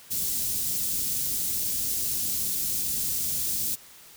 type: band-stop noise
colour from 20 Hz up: white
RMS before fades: -28 dBFS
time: 0.1-3.76 s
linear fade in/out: 20 ms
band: 230 to 5600 Hz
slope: 12 dB/octave
effects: white hiss -50 dBFS RMS until 4.16 s